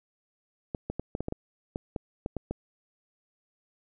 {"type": "clicks", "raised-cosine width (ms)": 2, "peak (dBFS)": -18, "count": 12, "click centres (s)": [0.748, 0.9, 0.996, 1.151, 1.206, 1.284, 1.324, 1.759, 1.962, 2.261, 2.367, 2.51], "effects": []}